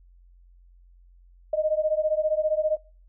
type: beating tone pair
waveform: sine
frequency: 612 / 627 Hz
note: D#5 / D#5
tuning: -29 / +13 cents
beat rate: 15 Hz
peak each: -24 / -25 dBFS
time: 1.53-2.77 s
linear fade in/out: 5 ms
effects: noise-tail reverb RT60 0.4 s tail -24 dB re dry + added 44 Hz sine -51 dBFS peak until 3.08 s